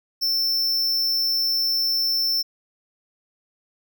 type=tone; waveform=square; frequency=5360 Hz; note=E8; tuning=28 cents sharp; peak=-20 dBFS; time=0.21-2.43 s; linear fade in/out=20 ms; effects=none